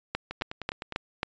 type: two click trains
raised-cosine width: 0.3 ms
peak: -19 / -12 dBFS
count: 7 / 5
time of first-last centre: 0.31-0.923 / 0.15-1.231 s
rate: 9.78 / 3.7 Hz
effects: resampled to 16000 Hz